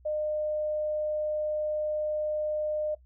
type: tone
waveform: sine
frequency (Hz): 608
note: D#5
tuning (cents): -40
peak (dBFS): -27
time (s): 0.05-2.95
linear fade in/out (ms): 10
effects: noise-tail reverb RT60 0.1 s tail -17 dB re dry + added 62 Hz sine -54 dBFS peak until 3.05 s